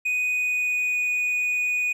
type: tone with pitch glide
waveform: triangle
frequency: 2489 to 2473 Hz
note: D#7 to D#7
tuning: 0 to -11 cents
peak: -20 dBFS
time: 0.05-1.93 s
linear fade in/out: 10 ms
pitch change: -11 cents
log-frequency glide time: 0.29-0.95 s
effects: none